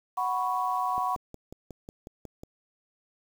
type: chord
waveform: sine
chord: F# suspended fourth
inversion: none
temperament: equal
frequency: 740 / 987.8 / 1108.7 Hz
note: F#5 / B5 / C#6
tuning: 0 / 0 / 0 cents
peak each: -30 dBFS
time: 0.17-1.16 s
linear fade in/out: 10 ms
type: click train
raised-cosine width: 2 ms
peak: -28 dBFS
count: 9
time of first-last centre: 0.98-2.435 s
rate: 5.5 Hz
effects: 8-bit